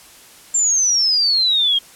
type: exponential sweep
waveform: sine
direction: down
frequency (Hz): 7420 to 3200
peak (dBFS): -13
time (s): 0.54-1.79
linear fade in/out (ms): 10
effects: white hiss -44 dBFS RMS until 1.95 s + low-pass 12000 Hz 12 dB/octave